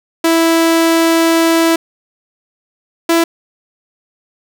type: tone pair in turn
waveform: sawtooth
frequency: 329.6 / 333.4 Hz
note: E4 / E4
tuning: 0 / +20 cents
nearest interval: unison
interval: 20 cents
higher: second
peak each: -5 dBFS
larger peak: neither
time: 0.24-1.76 / 3.09-3.24 s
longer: first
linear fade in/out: 5 ms
effects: none